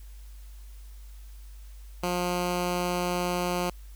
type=tone; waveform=10% pulse; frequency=177.7 Hz; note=F3; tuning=30 cents sharp; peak=-18 dBFS; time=2.03-3.7 s; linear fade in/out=5 ms; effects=added 50 Hz sine -42 dBFS peak until 3.95 s + white hiss -59 dBFS RMS until 3.95 s